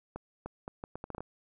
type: accelerating click train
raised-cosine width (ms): 1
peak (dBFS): -25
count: 10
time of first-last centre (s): 0.16-1.206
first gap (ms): 300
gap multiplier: 0.73
effects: none